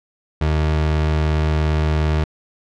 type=tone; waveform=30% pulse; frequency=77.3 Hz; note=D#2; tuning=11 cents flat; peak=-13 dBFS; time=0.41-2.24 s; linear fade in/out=5 ms; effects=low-pass 4000 Hz 12 dB/octave